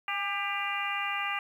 harmonic tone with a mistuned harmonic, 398.1 Hz, G4, 27 cents sharp, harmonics 2 / 3 / 4 / 5 / 6 / 7, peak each -37 / -35 / -40 / -36 / -36 / -36 dBFS, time 0.08-1.39 s, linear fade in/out 2 ms, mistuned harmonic 2, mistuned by +33 cents, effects 10-bit

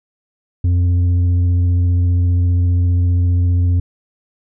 triangle tone with tanh clipping, 88.5 Hz, F2, 23 cents sharp, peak -12 dBFS, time 0.64-3.8 s, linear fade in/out 5 ms, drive 9 dB, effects none

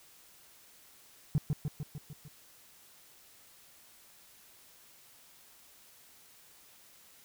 triangle tone with echo, 148.5 Hz, D3, 20 cents sharp, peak -20 dBFS, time 1.35-1.38 s, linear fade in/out 0 ms, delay 150 ms, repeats 6, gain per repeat -4 dB, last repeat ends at 2.28 s, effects tanh soft clip ceiling -21 dBFS + white hiss -59 dBFS RMS until 7.24 s

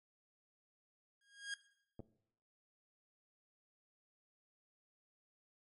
sawtooth tone with exponential growth, 1630 Hz, G#6, 33 cents flat, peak -34 dBFS, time 1.21-1.54 s, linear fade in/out 2 ms, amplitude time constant 71 ms
clicks, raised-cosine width 2 ms, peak -36 / -36 dBFS, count 2, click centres 1.994 / 2.003 s
effects noise-tail reverb RT60 0.7 s tail -17 dB re dry + MP3 48 kbps

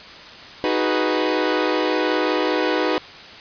sawtooth chord, G# minor seventh, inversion second, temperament equal, 311.1 / 370 / 415.3 / 493.9 Hz, D#4 / F#4 / G#4 / B4, 0 / 0 / 0 / 0 cents, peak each -19 / -20 / -23 / -19 dBFS, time 0.64-2.98 s, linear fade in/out 0 ms, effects white hiss -39 dBFS RMS until 3.4 s + resampled to 11025 Hz

